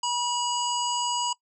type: harmonic tone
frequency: 969 Hz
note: B5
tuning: 33 cents flat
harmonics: 1 / 3 / 5 / 7 / 8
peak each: -27 / -32 / -34 / -35 / -36 dBFS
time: 0.03-1.33 s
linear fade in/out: 5 ms
effects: noise-tail reverb RT60 0.1 s tail -22 dB re dry